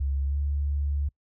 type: tone with pitch glide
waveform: sine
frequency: 69 to 71.56 Hz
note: C#2 to D2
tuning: -7 to -44 cents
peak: -24 dBFS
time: 0-1.09 s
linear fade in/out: 10 ms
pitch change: +63 cents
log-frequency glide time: 0.26-0.36 s
effects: noise-tail reverb RT60 0.1 s tail -25 dB re dry